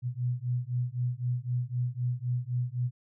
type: beating tone pair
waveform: sine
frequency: 121.6 / 125.5 Hz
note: B2 / B2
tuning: -26 / +28 cents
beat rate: 3.9 Hz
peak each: -31 dBFS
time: 0.02-2.91 s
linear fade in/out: 50 ms
effects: none